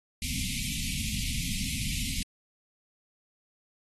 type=band-stop noise; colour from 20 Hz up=pink; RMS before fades=-32 dBFS; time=0.22-2.23 s; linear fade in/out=2 ms; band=260 to 2100 Hz; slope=96 dB/octave; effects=AAC 32 kbps